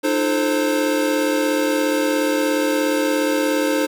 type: tone cluster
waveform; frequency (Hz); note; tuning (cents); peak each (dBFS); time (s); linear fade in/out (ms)
square; 303.3 / 340.3 / 435.6 / 527; D#4 / F4 / A4 / C5; -44 / -45 / -17 / +12; -21 / -29 / -26 / -22; 0.03-3.87; 20
effects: none